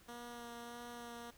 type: tone with vibrato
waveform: 10% pulse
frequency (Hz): 237.8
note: A#3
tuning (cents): +35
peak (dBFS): -39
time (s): 0.08-1.31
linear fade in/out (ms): 10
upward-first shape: sine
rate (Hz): 1.6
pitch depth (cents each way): 14
effects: pink hiss -64 dBFS RMS until 1.37 s